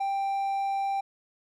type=tone; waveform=triangle; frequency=787 Hz; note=G5; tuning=7 cents sharp; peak=-24 dBFS; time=0-1.01 s; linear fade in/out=10 ms; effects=none